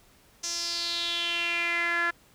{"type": "tone with band-pass filter sweep", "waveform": "sawtooth", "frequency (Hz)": 342.2, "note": "F4", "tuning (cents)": -35, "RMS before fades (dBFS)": -29, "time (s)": [0.43, 2.11], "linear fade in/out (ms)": 10, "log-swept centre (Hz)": [6000, 1600], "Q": 5.1, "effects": ["pink hiss -59 dBFS RMS until 2.34 s"]}